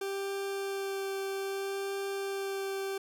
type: tone with vibrato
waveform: 40% pulse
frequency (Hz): 392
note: G4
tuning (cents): 0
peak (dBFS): -32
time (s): 0.01-2.98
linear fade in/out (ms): 5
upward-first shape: sine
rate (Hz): 0.62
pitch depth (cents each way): 10
effects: none